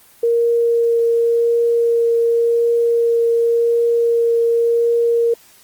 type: tone with vibrato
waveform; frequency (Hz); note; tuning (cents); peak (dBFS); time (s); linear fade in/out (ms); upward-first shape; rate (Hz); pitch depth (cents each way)
sine; 466.6; A#4; +2; -12; 0.23-5.34; 5; triangle; 0.9; 9
effects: white hiss -48 dBFS RMS until 5.63 s + Opus 24 kbps